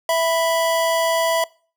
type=tone pair together; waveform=square; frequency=659.3 / 987.8 Hz; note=E5 / B5; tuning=0 / 0 cents; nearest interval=perfect fifth; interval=700 cents; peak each=-18 / -23 dBFS; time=0.09-1.44 s; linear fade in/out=2 ms; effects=noise-tail reverb RT60 0.4 s tail -23 dB re dry